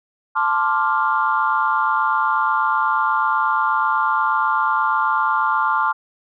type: chord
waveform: sine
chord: D minor seventh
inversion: second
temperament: equal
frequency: 880 / 1046.5 / 1174.7 / 1396.9 Hz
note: A5 / C6 / D6 / F6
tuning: 0 / 0 / 0 / 0 cents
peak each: -21 dBFS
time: 0.35-5.93 s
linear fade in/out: 20 ms
effects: tanh soft clip ceiling -5 dBFS